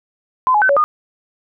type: tone with pitch steps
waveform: sine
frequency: 1023 / 840 / 1525 / 563 / 1223 Hz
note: C6 / G#5 / G6 / C#5 / D#6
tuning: -39 / +19 / -48 / +27 / -30 cents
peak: -10 dBFS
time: 0.47-0.84 s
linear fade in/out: 0 ms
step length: 74 ms
effects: none